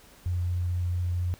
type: tone with vibrato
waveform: sine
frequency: 88.6 Hz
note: F2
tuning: 25 cents sharp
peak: -25 dBFS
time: 0.26-1.34 s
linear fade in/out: 0 ms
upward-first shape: triangle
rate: 4.4 Hz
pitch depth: 8 cents each way
effects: pink hiss -54 dBFS RMS until 1.39 s